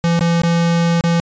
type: tone with dropouts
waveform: square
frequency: 169.3 Hz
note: E3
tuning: 46 cents sharp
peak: -13 dBFS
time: 0.04-1.2 s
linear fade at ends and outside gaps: 0 ms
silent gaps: 0.193-0.209 / 0.418-0.435 / 1.009-1.039 s
effects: resampled to 16000 Hz